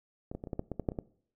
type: clicks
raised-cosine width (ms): 2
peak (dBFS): -26 / -24 / -26 / -28 / -21 / -19 / -22 / -20 / -15 / -28 / -21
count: 11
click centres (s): 0.315 / 0.35 / 0.439 / 0.472 / 0.532 / 0.594 / 0.717 / 0.797 / 0.888 / 0.919 / 0.988
effects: noise-tail reverb RT60 0.6 s tail -21 dB re dry